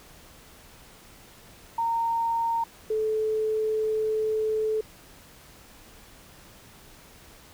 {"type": "tone pair in turn", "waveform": "sine", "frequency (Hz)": [921, 434.7], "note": ["A#5", "A4"], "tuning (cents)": [-21, -21], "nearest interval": "octave + minor second", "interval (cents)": 1300, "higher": "first", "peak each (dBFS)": -23, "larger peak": "neither", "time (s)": [[1.78, 2.64], [2.9, 4.81]], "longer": "second", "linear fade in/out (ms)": 5, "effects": ["pink hiss -51 dBFS RMS until 7.53 s"]}